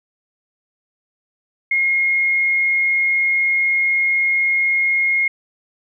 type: tone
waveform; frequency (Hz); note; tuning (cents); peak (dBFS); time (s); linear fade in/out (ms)
sine; 2148; C7; +45; -14; 1.71-5.28; 5
effects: none